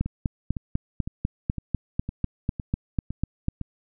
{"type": "two click trains", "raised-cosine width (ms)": 5, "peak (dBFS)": [-11, -18], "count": [15, 8], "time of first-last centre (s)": [[0.01, 3.484], [0.06, 3.613]], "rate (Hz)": [4.03, 1.97], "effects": []}